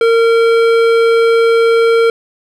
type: tone with hard clipping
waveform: sine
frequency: 459.2 Hz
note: A#4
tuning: 26 cents flat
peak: -9 dBFS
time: 0.01-2.1 s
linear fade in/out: 2 ms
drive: 13 dB
effects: none